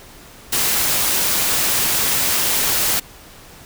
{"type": "noise", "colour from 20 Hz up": "white", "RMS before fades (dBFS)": -18, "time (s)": [0.52, 3], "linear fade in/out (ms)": 10, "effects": ["pink hiss -42 dBFS RMS until 3.65 s"]}